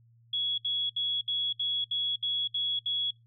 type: tone bursts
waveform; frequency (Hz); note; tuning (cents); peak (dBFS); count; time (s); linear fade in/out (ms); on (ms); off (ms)
sine; 3355; G#7; +17; -27; 9; 0.33-3.108; 5; 250; 66
effects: noise-tail reverb RT60 0.2 s tail -25 dB re dry + added 116 Hz sine -58 dBFS peak until 3.26 s